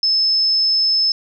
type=tone; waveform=sine; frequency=5230 Hz; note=E8; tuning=15 cents flat; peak=-13 dBFS; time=0.03-1.12 s; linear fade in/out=2 ms; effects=none